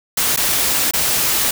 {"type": "noise with dropouts", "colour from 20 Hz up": "white", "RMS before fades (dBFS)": -17, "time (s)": [0.17, 1.51], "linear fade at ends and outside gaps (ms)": 5, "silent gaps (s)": [[0.363, 0.372], [0.911, 0.935]], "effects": []}